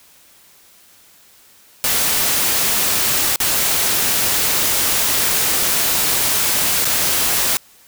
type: noise with dropouts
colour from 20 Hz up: white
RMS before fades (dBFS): -17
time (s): 1.84-7.57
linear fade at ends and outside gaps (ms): 0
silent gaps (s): 3.359-3.402 / 6.846-6.853
effects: white hiss -49 dBFS RMS until 7.87 s